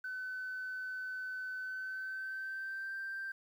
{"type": "tone with pitch glide", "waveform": "sine", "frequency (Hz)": [1514, 1571], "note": ["F#6", "G6"], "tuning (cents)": [39, 3], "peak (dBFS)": -37, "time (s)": [0.04, 3.32], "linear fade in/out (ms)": 5, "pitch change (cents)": 64, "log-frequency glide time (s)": [1.59, 2.95], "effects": ["tanh soft clip ceiling -34 dBFS", "11-bit"]}